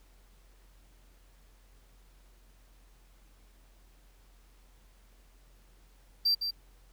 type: tone with echo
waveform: triangle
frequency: 4699 Hz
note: D8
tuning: in tune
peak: -22 dBFS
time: 6.25-6.35 s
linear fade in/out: 10 ms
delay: 160 ms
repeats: 1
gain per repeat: -7 dB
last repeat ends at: 6.51 s
effects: added 44 Hz sine -57 dBFS peak until 6.92 s + pink hiss -66 dBFS RMS until 6.92 s